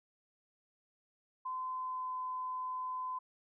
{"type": "tone with pitch glide", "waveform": "sine", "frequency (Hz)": [1026, 1018.9], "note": ["C6", "C6"], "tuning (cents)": [-34, -46], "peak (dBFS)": -36, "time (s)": [1.45, 3.19], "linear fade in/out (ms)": 10, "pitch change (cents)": -12, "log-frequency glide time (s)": [1.73, 2.15], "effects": []}